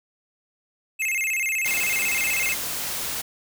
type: tone with vibrato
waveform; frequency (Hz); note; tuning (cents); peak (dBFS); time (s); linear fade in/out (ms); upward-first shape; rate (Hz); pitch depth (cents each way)
square; 2349; D7; 0; -23; 0.99-2.55; 20; square; 16; 180
type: noise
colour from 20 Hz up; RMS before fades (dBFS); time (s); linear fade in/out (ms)
white; -29; 1.65-3.22; 10
effects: none